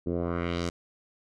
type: tone with low-pass filter sweep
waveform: 10% pulse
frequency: 86.1 Hz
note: F2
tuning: 24 cents flat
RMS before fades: -30 dBFS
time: 0.06-0.7 s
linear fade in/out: 10 ms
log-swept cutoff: 340 to 7600 Hz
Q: 1.6
effects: none